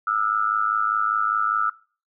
sine tone with amplitude modulation, 1318.5 Hz, E6, in tune, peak -15 dBFS, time 0.07-1.7 s, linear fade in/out 5 ms, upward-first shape sine, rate 105 Hz, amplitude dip 100%, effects noise-tail reverb RT60 0.4 s tail -22 dB re dry

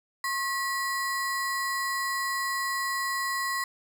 square ring-modulated tone, 1510 Hz, F#6, 35 cents sharp, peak -25 dBFS, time 0.24-3.64 s, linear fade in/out 2 ms, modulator 430 Hz, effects 9-bit

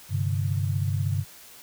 sine chord, G suspended fourth, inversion none, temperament just, 98 / 130.67 / 147 Hz, G2 / C3 / D3, 0 / -2 / +2 cents, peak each -25 / -29 / -30 dBFS, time 0.09-1.25 s, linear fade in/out 50 ms, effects white hiss -48 dBFS RMS until 1.62 s

